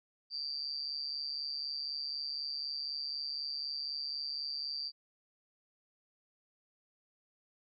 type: tone with amplitude modulation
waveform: sine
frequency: 4699 Hz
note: D8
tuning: in tune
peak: -32 dBFS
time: 0.3-4.92 s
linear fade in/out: 50 ms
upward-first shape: sine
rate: 144 Hz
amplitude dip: 90%
effects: none